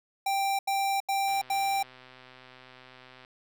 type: tone bursts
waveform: square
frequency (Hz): 786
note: G5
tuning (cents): +4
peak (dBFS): -26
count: 4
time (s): 0.26-1.829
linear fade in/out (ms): 5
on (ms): 330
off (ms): 83
type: click train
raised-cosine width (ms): 0.3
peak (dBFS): -34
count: 253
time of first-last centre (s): 1.28-3.249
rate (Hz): 128
effects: none